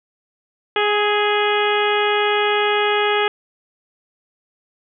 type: harmonic tone with a mistuned harmonic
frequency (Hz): 415.3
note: G#4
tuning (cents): 0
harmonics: 1 / 2 / 3 / 4 / 5 / 6 / 7 / 8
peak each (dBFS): -19 / -22 / -24 / -25 / -26 / -27 / -27 / -28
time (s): 0.76-3.28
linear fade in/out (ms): 2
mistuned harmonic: 3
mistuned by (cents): +23
effects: none